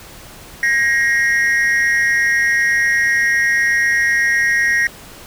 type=tone with amplitude modulation; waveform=triangle; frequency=1883 Hz; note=A#6; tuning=17 cents sharp; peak=-7 dBFS; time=0.63-4.87 s; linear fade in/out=2 ms; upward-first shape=sine; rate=248 Hz; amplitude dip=85%; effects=pink hiss -38 dBFS RMS until 5.26 s